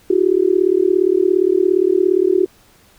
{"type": "tone with amplitude modulation", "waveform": "sine", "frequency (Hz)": 370, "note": "F#4", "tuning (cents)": 0, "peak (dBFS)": -7, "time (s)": [0.1, 2.46], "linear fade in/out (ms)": 5, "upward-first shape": "sine", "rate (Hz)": 37.3, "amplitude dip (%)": 100, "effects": ["pink hiss -51 dBFS RMS until 2.98 s"]}